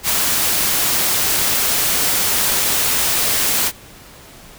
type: noise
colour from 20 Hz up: white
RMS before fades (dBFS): -17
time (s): 0.03-3.72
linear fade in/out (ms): 50
effects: pink hiss -41 dBFS RMS until 4.58 s